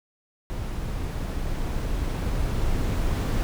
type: noise with level ramp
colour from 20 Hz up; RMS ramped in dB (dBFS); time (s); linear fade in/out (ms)
brown; -30 to -23; 0.5-3.43; 0
effects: none